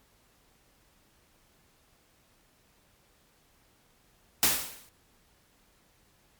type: noise with exponential decay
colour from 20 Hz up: white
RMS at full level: -20 dBFS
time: 4.43-4.89 s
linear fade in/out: 0 ms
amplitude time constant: 100 ms
effects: pink hiss -65 dBFS RMS until 6.39 s + MP3 96 kbps